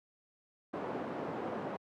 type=band-pass noise; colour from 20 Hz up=pink; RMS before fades=-39 dBFS; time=0.73-1.77 s; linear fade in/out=10 ms; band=220 to 940 Hz; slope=12 dB/octave; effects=high-pass 100 Hz 12 dB/octave